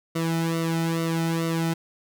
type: tone with flanger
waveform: sawtooth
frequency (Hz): 164.81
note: E3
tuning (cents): 0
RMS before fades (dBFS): -25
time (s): 0.15-1.74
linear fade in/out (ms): 10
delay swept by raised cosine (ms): 1.2 to 1.82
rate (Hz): 2.3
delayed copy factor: -0.8
effects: none